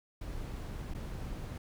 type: noise with dropouts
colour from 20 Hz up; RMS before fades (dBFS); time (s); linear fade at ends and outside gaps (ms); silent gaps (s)
brown; -40; 0.21-1.58; 5; 0.939-0.947
effects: none